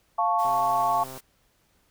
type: chord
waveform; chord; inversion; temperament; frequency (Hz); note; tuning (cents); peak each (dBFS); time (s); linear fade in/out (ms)
sine; F augmented; none; equal; 698.5 / 880 / 1108.7; F5 / A5 / C#6; 0 / 0 / 0; -25; 0.18-1.04; 10
type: noise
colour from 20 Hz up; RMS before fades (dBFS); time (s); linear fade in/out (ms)
white; -44; 0.38-1.21; 20
type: click train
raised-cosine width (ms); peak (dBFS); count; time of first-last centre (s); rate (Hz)
1; -28; 96; 0.45-1.175; 131
effects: pink hiss -66 dBFS RMS until 1.9 s